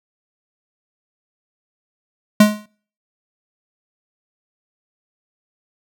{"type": "tone with exponential decay", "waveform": "square", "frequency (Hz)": 210.5, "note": "G#3", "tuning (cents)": 24, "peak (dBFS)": -5, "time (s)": [2.4, 2.66], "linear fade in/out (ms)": 5, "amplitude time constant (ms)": 55, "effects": ["noise-tail reverb RT60 0.5 s tail -25 dB re dry"]}